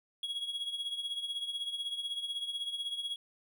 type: tone with tremolo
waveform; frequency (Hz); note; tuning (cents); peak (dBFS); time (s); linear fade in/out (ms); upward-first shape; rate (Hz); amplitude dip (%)
triangle; 3322; G#7; 0; -30; 0.23-3.16; 2; triangle; 16; 75
effects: none